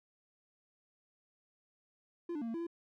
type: tone with pitch steps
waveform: triangle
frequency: 343.5 / 296.1 / 231 / 227.6 / 335 / 339.2 Hz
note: F4 / D4 / A#3 / A#3 / E4 / E4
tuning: -29 / +14 / -16 / -41 / +28 / +50 cents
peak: -34 dBFS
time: 2.29-2.668 s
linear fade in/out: 5 ms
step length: 63 ms
effects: none